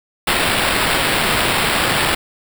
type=noise with sample-and-hold; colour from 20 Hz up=white; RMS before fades=-17 dBFS; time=0.27-2.15 s; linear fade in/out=5 ms; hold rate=6300 Hz; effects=none